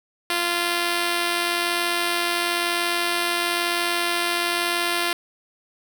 5% pulse tone with amplitude modulation, 346.1 Hz, F4, 16 cents flat, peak -8 dBFS, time 0.3-5.13 s, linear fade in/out 2 ms, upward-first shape sine, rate 101 Hz, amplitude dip 35%, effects none

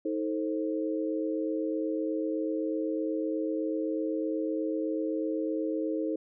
sine chord, A diminished, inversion second, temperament just, 316.8 / 440 / 528 Hz, Eb4 / A4 / C5, +31 / 0 / +16 cents, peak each -30 / -34 / -35 dBFS, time 0.05-6.16 s, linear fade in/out 5 ms, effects none

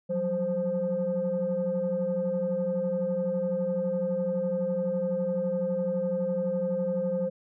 sine tone cluster, 177.7 / 189.6 / 523 Hz, F3 / F#3 / C5, +30 / +43 / -1 cents, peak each -33 / -31 / -26 dBFS, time 0.09-7.3 s, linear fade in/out 20 ms, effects tanh soft clip ceiling -20 dBFS

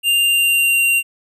square tone with pitch glide, 2794 to 2765 Hz, F7 to F7, 0 to -18 cents, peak -13 dBFS, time 0.03-1.03 s, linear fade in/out 50 ms, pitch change -18 cents, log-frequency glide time 0.21-0.81 s, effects none

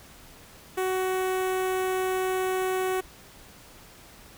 sawtooth tone with notch filter, 373.7 Hz, F#4, 17 cents sharp, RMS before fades -27 dBFS, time 0.77-3.01 s, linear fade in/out 10 ms, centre 4700 Hz, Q 0.98, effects pink hiss -50 dBFS RMS until 4.37 s

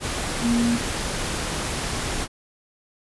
sine tone in noise, 235.9 Hz, A#3, 21 cents sharp, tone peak -18 dBFS, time 0.41-0.79 s, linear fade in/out 50 ms, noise pink, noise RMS -27 dBFS, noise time 0-2.28 s, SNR +6 dB, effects resampled to 24000 Hz

